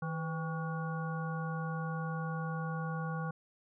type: harmonic tone with a mistuned harmonic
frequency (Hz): 160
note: D#3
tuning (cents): +49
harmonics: 1 / 3 / 5 / 7 / 9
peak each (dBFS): -35 / -45 / -45 / -44 / -45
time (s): 0.02-3.31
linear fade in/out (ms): 5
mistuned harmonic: 3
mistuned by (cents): +70
effects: none